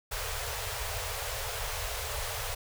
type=band-stop noise; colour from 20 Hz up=pink; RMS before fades=-35 dBFS; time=0.11-2.55 s; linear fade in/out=10 ms; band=120 to 420 Hz; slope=96 dB/octave; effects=none